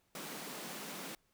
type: high-pass noise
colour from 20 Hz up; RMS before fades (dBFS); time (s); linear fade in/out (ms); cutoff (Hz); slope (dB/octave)
pink; -45; 0.15-1.15; 2; 160; 48
effects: pink hiss -75 dBFS RMS until 1.33 s